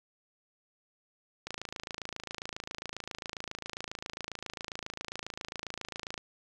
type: click train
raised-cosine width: 0.2 ms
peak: -20 dBFS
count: 130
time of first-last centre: 1.47-6.178 s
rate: 27.4 Hz
effects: none